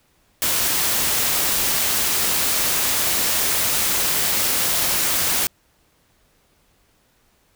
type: noise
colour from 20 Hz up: white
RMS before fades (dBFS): -20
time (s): 0.42-5.47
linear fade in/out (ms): 0
effects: pink hiss -61 dBFS RMS until 7.55 s